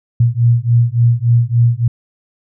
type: beating tone pair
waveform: sine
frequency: 116.8 / 120.3 Hz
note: A#2 / B2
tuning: +4 / -45 cents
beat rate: 3.5 Hz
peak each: -12 dBFS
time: 0.2-1.88 s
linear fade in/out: 5 ms
effects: none